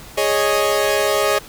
sawtooth chord, Ab suspended fourth, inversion none, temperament equal, 415.3 / 554.4 / 622.3 Hz, Ab4 / Db5 / Eb5, 0 / 0 / 0 cents, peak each -16 dBFS, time 0.17-1.39 s, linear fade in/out 10 ms, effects pink hiss -39 dBFS RMS until 1.48 s

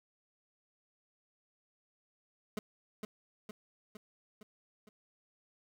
25% pulse tone with echo, 212.2 Hz, G#3, 38 cents sharp, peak -31 dBFS, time 2.57-2.59 s, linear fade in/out 2 ms, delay 460 ms, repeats 5, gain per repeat -4 dB, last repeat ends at 4.89 s, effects none

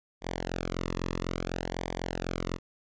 sawtooth tone with flanger, 44 Hz, F1, 14 cents sharp, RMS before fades -34 dBFS, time 0.21-2.59 s, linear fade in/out 50 ms, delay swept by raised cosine 0.73 to 1.34 ms, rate 0.6 Hz, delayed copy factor -0.85, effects resampled to 16000 Hz

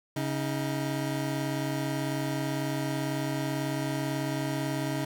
25% pulse tone pair together, 138.47 / 315.1 Hz, C#3 / D#4, -2 / +22 cents, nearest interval octave + major second, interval 1424 cents, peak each -27 / -29 dBFS, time 0.16-5.05 s, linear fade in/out 5 ms, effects none

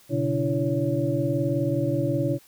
sine tone cluster, 122.4 / 141.3 / 290.1 / 335.4 / 561 Hz, B2 / C#3 / D4 / E4 / C#5, -15 / +34 / -21 / +30 / +21 cents, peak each -28 dBFS, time 0.09-2.39 s, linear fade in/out 50 ms, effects white hiss -55 dBFS RMS until 2.47 s

